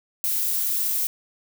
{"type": "noise", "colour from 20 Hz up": "violet", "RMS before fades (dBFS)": -24, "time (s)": [0.24, 1.07], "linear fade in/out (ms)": 0, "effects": []}